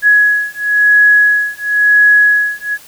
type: beating tone pair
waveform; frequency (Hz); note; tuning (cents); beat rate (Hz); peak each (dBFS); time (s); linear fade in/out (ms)
sine; 1677 / 1677.97; G#6 / G#6; +16 / +17; 0.97; -10 / -10; 0.02-2.78; 50
effects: white hiss -39 dBFS RMS until 2.87 s